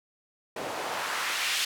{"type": "noise with band-pass filter sweep", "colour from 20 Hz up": "white", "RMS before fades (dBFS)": -31, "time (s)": [0.56, 1.65], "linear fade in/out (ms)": 5, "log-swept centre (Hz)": [440, 3100], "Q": 1.1, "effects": []}